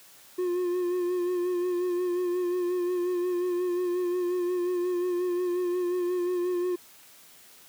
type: tone with vibrato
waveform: triangle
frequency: 357 Hz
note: F4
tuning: 38 cents sharp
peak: -23 dBFS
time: 0.38-6.76 s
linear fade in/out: 10 ms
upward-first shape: sine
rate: 5.6 Hz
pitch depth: 35 cents each way
effects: white hiss -53 dBFS RMS until 7.68 s + high-pass 100 Hz 12 dB/octave